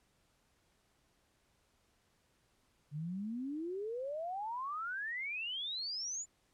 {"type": "exponential sweep", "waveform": "sine", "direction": "up", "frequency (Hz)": [141.7, 7170], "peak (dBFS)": -37, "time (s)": [2.91, 6.26], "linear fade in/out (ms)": 50, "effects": ["pink hiss -74 dBFS RMS until 6.53 s", "low-pass 11000 Hz 12 dB/octave"]}